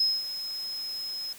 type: tone with ADSR envelope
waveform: sine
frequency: 5130 Hz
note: E8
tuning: 48 cents flat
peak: -20 dBFS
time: 0-1.33 s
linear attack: 4 ms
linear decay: 220 ms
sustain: -12 dB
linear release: 5 ms
effects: white hiss -48 dBFS RMS until 1.38 s